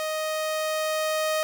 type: tone with level ramp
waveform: sawtooth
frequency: 624 Hz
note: D#5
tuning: 5 cents sharp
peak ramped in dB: -23 to -19 dBFS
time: 0-1.43 s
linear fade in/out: 0 ms
effects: none